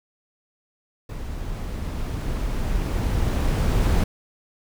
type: noise with level ramp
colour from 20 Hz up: brown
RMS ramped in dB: -32 to -18 dBFS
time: 1.09-4.04 s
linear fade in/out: 5 ms
effects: none